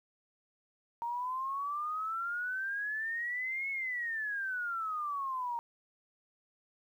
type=exponential two-way sweep; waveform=sine; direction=up then down; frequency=929 to 2204 to 929 Hz; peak=-33 dBFS; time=1.02-5.59 s; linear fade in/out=0 ms; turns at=3.7 s; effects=11-bit